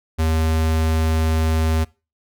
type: tone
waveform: square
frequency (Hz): 79.9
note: D#2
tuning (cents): +47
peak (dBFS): -17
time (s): 0.18-1.85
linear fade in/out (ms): 20
effects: noise-tail reverb RT60 0.3 s tail -23 dB re dry